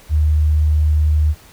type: tone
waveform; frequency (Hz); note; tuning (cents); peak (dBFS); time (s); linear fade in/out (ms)
sine; 76.3; D#2; -33; -11; 0.09-1.35; 50
effects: pink hiss -45 dBFS RMS until 1.52 s